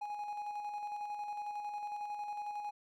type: tone with tremolo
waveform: triangle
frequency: 830 Hz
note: G#5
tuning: 1 cent flat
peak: -35 dBFS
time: 0.01-2.71 s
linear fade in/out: 10 ms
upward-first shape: square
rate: 11 Hz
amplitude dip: 35%
effects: none